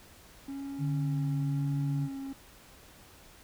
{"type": "tone with vibrato", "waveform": "triangle", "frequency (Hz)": 274.4, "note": "C#4", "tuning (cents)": -17, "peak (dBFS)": -34, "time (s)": [0.48, 2.33], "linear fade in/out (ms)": 5, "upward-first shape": "sine", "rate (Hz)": 0.98, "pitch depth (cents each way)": 17}
{"type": "tone with pitch glide", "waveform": "sine", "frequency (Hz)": [146.83, 143.56], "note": ["D3", "D3"], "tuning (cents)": [0, -39], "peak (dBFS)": -28, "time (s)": [0.78, 2.09], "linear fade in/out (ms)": 50, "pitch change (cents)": -39, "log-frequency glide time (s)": [1.01, 1.47]}
{"effects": ["pink hiss -55 dBFS RMS until 3.43 s"]}